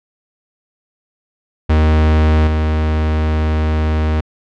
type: tone with level steps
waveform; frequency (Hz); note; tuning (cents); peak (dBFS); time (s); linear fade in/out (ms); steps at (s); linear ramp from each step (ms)
45% pulse; 77.78; D#2; 0; -9 / -13; 1.69-4.21; 10; 2.47; 5
effects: low-pass 3000 Hz 12 dB/octave